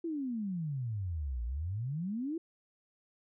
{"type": "exponential two-way sweep", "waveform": "sine", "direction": "down then up", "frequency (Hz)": [344.7, 56.3, 344.7], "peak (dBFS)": -33, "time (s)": [0.04, 2.38], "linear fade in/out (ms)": 5, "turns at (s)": 1.44, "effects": []}